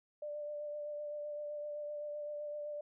sine tone with vibrato, 592 Hz, D5, 14 cents sharp, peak -39 dBFS, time 0.22-2.81 s, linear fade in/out 5 ms, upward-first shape sine, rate 7.8 Hz, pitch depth 17 cents each way, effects none

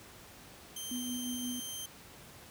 15% pulse tone, 3136 Hz, G7, in tune, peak -32 dBFS, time 0.76-1.86 s, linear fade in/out 5 ms
sine tone with tremolo, 246.9 Hz, B3, in tune, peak -35 dBFS, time 0.91-1.6 s, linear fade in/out 5 ms, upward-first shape sine, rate 5.7 Hz, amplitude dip 35%
effects pink hiss -53 dBFS RMS until 2.5 s + high-pass 60 Hz 12 dB/octave

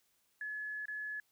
sine tone with dropouts, 1706 Hz, G#6, 46 cents sharp, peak -38 dBFS, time 0.41-1.2 s, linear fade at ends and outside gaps 2 ms, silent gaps 0.856-0.882 s, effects white hiss -75 dBFS RMS until 1.31 s

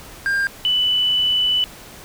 triangle / sine tone pair in turn, 1600 / 2984 Hz, G6 / F#7, +35 / +14 cents, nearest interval major seventh, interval 1079 cents, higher second, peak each -15 dBFS, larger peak neither, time 0.26-0.47 / 0.65-1.64 s, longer second, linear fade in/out 0 ms, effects pink hiss -40 dBFS RMS until 2.04 s

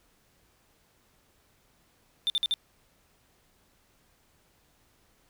triangle tone bursts, 3575 Hz, A7, 27 cents sharp, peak -21 dBFS, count 4, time 2.27-2.539 s, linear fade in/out 0 ms, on 29 ms, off 51 ms, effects tanh soft clip ceiling -18 dBFS + pink hiss -66 dBFS RMS until 5.29 s

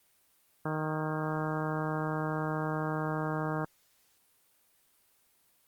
harmonic tone with a mistuned harmonic, 155.3 Hz, D#3, 3 cents flat, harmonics 1 / 2 / 3 / 4 / 5 / 6 / 7 / 8 / 9 / 10, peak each -34 / -37 / -39 / -40 / -41 / -42 / -42 / -43 / -44 / -44 dBFS, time 0.65-3.65 s, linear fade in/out 5 ms, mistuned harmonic 10, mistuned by +53 cents, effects white hiss -68 dBFS RMS until 5.67 s + Opus 32 kbps

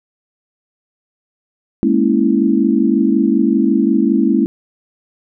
sine chord, A# half-diminished seventh, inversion third, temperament equal, 207.7 / 233.1 / 277.2 / 329.6 Hz, G#3 / A#3 / C#4 / E4, 0 / 0 / 0 / 0 cents, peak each -16 dBFS, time 1.83-4.46 s, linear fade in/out 0 ms, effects none

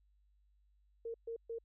sine tone bursts, 459.8 Hz, A#4, 24 cents flat, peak -39 dBFS, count 3, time 1.05-1.586 s, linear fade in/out 5 ms, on 92 ms, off 130 ms, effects added 50 Hz sine -68 dBFS peak until 1.64 s

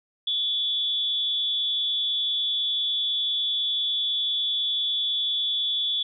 sine tone with amplitude modulation, 3438 Hz, A7, 41 cents flat, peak -20 dBFS, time 0.27-6.03 s, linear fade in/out 5 ms, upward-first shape sine, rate 270 Hz, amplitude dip 60%, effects none

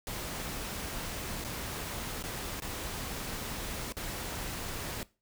pink noise with dropouts, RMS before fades -38 dBFS, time 0.07-5.03 s, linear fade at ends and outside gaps 1 ms, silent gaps 1.441-1.447 / 2.226-2.238 / 2.601-2.621 / 3.923-3.968 s, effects noise-tail reverb RT60 0.3 s tail -20 dB re dry

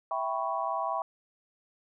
sine chord, C# half-diminished seventh, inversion first, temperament equal, 659.3 / 784 / 987.8 / 1108.7 Hz, E5 / G5 / B5 / C#6, 0 / 0 / 0 / 0 cents, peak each -34 dBFS, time 0.11-1.02 s, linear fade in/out 2 ms, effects none

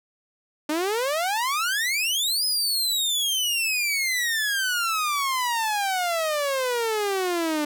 sawtooth exponential two-way sweep, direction up then down, 293.7 to 5100 to 293.7 Hz, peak -19 dBFS, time 0.69-7.65 s, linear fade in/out 5 ms, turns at 2.45 s, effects none

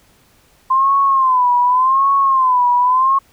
sine tone with vibrato, 1038 Hz, C6, 14 cents flat, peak -10 dBFS, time 0.7-3.19 s, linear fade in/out 10 ms, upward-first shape sine, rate 0.87 Hz, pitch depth 110 cents each way, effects pink hiss -53 dBFS RMS until 3.32 s

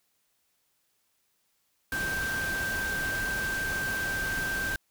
sine tone in noise, 1568 Hz, G6, in tune, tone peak -29 dBFS, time 1.92-4.76 s, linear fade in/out 2 ms, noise pink, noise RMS -36 dBFS, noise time 1.92-4.76 s, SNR +4 dB, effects white hiss -73 dBFS RMS until 4.9 s

